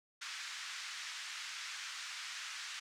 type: band-pass noise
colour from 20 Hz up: pink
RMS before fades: -45 dBFS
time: 0.21-2.8 s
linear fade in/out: 10 ms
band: 1400 to 6900 Hz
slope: 24 dB/octave
effects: none